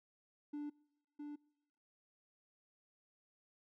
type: tone with echo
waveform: triangle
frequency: 293.7 Hz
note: D4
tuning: in tune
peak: -38 dBFS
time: 0.53-0.7 s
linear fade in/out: 10 ms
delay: 660 ms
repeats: 1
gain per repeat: -4 dB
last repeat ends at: 1.36 s
effects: noise-tail reverb RT60 0.9 s tail -26 dB re dry + tanh soft clip ceiling -34 dBFS